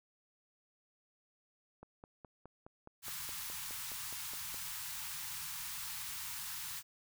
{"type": "click train", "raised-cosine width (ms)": 1, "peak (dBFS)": -37, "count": 14, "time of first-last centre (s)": [1.83, 4.544], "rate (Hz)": 4.79}
{"type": "band-stop noise", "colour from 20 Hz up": "white", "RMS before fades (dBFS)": -43, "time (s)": [3.02, 6.83], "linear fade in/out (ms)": 50, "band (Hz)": [180, 830], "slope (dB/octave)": 96}
{"effects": []}